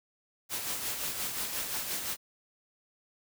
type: noise with tremolo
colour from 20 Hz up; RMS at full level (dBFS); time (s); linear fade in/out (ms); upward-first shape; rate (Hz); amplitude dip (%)
white; -33; 0.49-2.17; 50; sine; 5.7; 45
effects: none